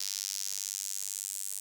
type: tone with high-pass filter sweep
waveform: sawtooth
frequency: 98 Hz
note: G2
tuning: in tune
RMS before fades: -37 dBFS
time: 0-1.6 s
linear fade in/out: 5 ms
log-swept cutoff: 5300 to 8300 Hz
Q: 2.5
effects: none